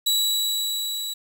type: tone with level ramp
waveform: sawtooth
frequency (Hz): 3911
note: B7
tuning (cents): -18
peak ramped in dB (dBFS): -15 to -25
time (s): 0.06-1.14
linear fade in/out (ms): 10
effects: 8-bit